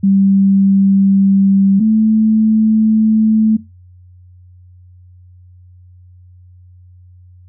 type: tone pair in turn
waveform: sine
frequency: 195.4 / 218.4 Hz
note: G3 / A3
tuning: -5 / -13 cents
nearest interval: major second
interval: 192 cents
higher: second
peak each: -8 dBFS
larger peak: neither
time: 0.03-1.8 / 1.8-3.57 s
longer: neither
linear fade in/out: 10 ms
effects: noise-tail reverb RT60 0.2 s tail -17 dB re dry + added 90 Hz sine -39 dBFS peak until 7.48 s